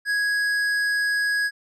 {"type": "tone with tanh clipping", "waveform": "triangle", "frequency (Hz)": 1661.2, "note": "G#6", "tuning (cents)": 0, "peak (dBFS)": -22, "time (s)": [0.05, 1.51], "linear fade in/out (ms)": 50, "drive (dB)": 15, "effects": []}